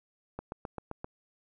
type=click train; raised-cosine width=1 ms; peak=-23 dBFS; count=6; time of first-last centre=0.39-1.044 s; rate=7.64 Hz; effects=none